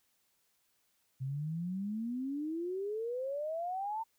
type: exponential sweep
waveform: sine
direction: up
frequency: 128.7 to 915 Hz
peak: -34 dBFS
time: 1.2-4.04 s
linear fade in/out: 20 ms
effects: white hiss -75 dBFS RMS until 4.18 s